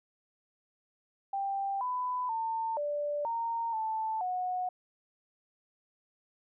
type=tone with pitch steps; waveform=sine; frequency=788 / 999 / 900 / 586 / 923 / 880 / 731 Hz; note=G5 / B5 / A5 / D5 / A#5 / A5 / F#5; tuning=+9 / +20 / +39 / -4 / -17 / 0 / -21 cents; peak=-30 dBFS; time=1.33-4.69 s; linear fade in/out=5 ms; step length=480 ms; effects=none